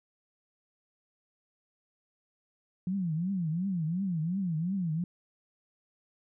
sine tone with vibrato, 175.1 Hz, F3, 5 cents sharp, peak -28 dBFS, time 2.87-5.04 s, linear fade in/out 2 ms, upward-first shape triangle, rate 2.8 Hz, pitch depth 250 cents each way, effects none

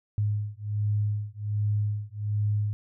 sine beating tone pair, 103.83 / 105.13 Hz, G#2 / G#2, 0 / +22 cents, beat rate 1.3 Hz, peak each -28 / -28 dBFS, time 0.18-2.73 s, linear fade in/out 0 ms, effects none

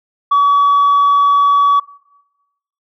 sine tone, 1137 Hz, C#6, 44 cents sharp, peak -6 dBFS, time 0.31-1.8 s, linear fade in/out 10 ms, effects noise-tail reverb RT60 1.0 s tail -22 dB re dry + tanh soft clip ceiling -6 dBFS

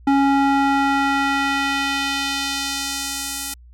square tone with band-pass filter sweep, 276.6 Hz, C#4, 4 cents flat, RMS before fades -20 dBFS, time 0.07-3.54 s, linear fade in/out 5 ms, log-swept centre 590 to 10000 Hz, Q 0.93, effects added 60 Hz sine -42 dBFS peak until 3.73 s

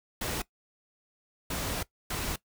pink noise bursts at uneven times, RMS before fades -33 dBFS, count 3, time 0.21-0.42 / 1.5-1.83 / 2.1-2.36 s, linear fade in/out 5 ms, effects noise-tail reverb RT60 0.1 s tail -19 dB re dry

